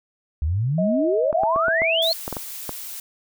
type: exponential sweep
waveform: sine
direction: up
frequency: 70 to 4407 Hz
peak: -19 dBFS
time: 0.42-2.13 s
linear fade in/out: 0 ms
type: tone with pitch glide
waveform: sine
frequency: 632 to 655 Hz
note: D#5 to E5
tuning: +27 to -11 cents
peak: -21 dBFS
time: 0.78-2.12 s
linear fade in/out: 5 ms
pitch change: +62 cents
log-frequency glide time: 1.34-1.42 s
type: clicks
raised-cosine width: 1 ms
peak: -14 dBFS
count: 9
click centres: 1.328 / 1.435 / 1.561 / 1.683 / 1.819 / 2.279 / 2.327 / 2.368 / 2.693 s
type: noise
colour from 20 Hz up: blue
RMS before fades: -34 dBFS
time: 2.02-3 s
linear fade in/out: 2 ms
effects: none